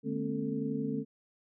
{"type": "tone cluster", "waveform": "sine", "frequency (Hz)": [151, 216.9, 238.9, 269.3, 442.8], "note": ["D3", "A3", "A#3", "C#4", "A4"], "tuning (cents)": [48, -25, 43, -50, 11], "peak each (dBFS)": [-39, -36, -39, -35, -39], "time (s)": [0.03, 1.05], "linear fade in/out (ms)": 50, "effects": []}